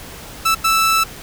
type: tone bursts at uneven times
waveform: sawtooth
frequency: 1319 Hz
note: E6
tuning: 1 cent sharp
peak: -9 dBFS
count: 2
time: 0.45-0.55 / 0.64-1.04 s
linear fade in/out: 10 ms
effects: pink hiss -35 dBFS RMS until 1.22 s